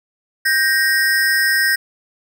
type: ring-modulated tone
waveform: square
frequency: 1728 Hz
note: A6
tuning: 32 cents flat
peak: -11 dBFS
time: 0.45-1.76 s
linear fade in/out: 10 ms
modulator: 147 Hz
effects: none